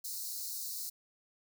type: high-pass noise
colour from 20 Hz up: white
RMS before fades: -40 dBFS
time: 0.04-0.9 s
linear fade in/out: 10 ms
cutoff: 4000 Hz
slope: 96 dB/octave
effects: none